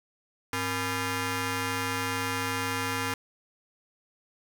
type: ring-modulated tone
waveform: 10% pulse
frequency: 366.5 Hz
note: F#4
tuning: 16 cents flat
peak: -17 dBFS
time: 0.53-3.14 s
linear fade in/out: 2 ms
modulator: 631 Hz
effects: none